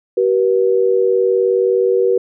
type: tone pair together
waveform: sine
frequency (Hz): 381.9 / 481.2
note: G4 / B4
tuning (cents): -45 / -45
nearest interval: major third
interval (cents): 400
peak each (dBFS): -14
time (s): 0.17-2.18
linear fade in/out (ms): 5
effects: none